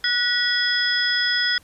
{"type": "tone cluster", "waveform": "sine", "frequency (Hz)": [1467, 1926, 3356, 5050], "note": ["F#6", "B6", "G#7", "D#8"], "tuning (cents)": [-15, -44, 17, 25], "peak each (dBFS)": -24, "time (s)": [0.04, 1.58], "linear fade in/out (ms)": 2, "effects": ["pink hiss -54 dBFS RMS until 1.63 s", "resampled to 32000 Hz"]}